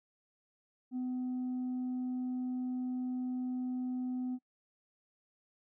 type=tone with tanh clipping; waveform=sine; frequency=252.5 Hz; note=B3; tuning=39 cents sharp; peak=-34 dBFS; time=0.91-4.39 s; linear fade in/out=50 ms; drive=1 dB; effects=noise-tail reverb RT60 0.1 s tail -23 dB re dry